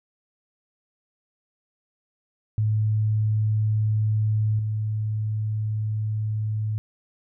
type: tone with level steps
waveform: sine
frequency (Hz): 107.7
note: A2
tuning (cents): -37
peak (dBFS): -19 / -23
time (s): 2.58-6.78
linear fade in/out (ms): 0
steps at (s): 4.59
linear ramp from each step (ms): 2
effects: none